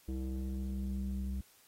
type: tone with low-pass filter sweep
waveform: square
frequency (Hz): 65.41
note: C2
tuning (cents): 0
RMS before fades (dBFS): -37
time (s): 0.08-1.41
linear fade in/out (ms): 5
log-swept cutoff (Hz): 340 to 160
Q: 2.7
effects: white hiss -64 dBFS RMS until 1.67 s + AAC 48 kbps